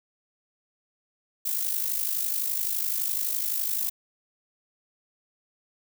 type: noise with amplitude modulation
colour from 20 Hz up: violet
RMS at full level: -25 dBFS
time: 1.45-3.9 s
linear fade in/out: 10 ms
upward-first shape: sine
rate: 51.8 Hz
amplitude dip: 65%
effects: none